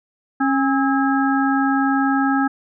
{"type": "harmonic tone with a mistuned harmonic", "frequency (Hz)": 272.1, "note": "C#4", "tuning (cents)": -32, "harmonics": [1, 3, 5, 6], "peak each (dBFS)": [-17, -22, -24, -25], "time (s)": [0.4, 2.48], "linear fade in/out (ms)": 10, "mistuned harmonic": 5, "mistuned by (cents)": -83, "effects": []}